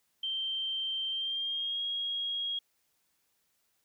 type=tone with pitch glide; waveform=sine; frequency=3136 to 3282 Hz; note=G7 to G#7; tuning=0 to -21 cents; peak=-31 dBFS; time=0.23-2.59 s; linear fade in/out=5 ms; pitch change=+79 cents; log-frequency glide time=1.1-1.82 s; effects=white hiss -75 dBFS RMS until 3.84 s